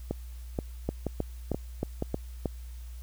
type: two click trains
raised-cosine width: 2 ms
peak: -15 / -16 dBFS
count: 6 / 5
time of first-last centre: 0.89-2.457 / 0.11-2.024 s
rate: 3.19 / 2.09 Hz
effects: added 60 Hz sine -39 dBFS peak until 3.02 s + white hiss -58 dBFS RMS until 3.02 s